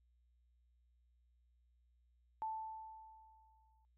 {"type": "tone with exponential decay", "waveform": "sine", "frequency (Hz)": 880, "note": "A5", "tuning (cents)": 0, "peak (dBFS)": -37, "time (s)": [2.42, 3.85], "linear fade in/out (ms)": 0, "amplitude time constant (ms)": 310, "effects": ["added 60 Hz sine -70 dBFS peak until 3.97 s"]}